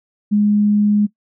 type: tone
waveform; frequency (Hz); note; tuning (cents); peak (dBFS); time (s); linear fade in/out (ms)
sine; 207.7; G#3; 0; -11; 0.31-1.07; 20
effects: noise-tail reverb RT60 0.1 s tail -20 dB re dry